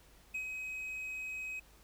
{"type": "tone with ADSR envelope", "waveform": "triangle", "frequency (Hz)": 2534, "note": "D#7", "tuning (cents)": 31, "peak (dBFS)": -33, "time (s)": [0.34, 1.6], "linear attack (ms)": 10, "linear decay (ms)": 87, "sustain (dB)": -4, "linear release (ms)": 10, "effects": ["added 50 Hz sine -62 dBFS peak until 1.83 s", "pink hiss -63 dBFS RMS until 1.83 s"]}